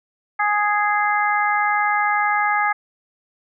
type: harmonic tone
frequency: 415.5 Hz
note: G#4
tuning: 1 cent sharp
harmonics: 2 / 3 / 4 / 5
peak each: -20 / -22 / -23 / -24 dBFS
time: 0.39-2.73 s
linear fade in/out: 10 ms
effects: none